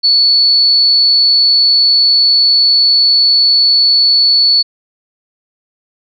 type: tone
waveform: sine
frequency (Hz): 4435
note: C#8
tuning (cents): 0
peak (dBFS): -6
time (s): 0.03-4.63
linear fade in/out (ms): 20
effects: none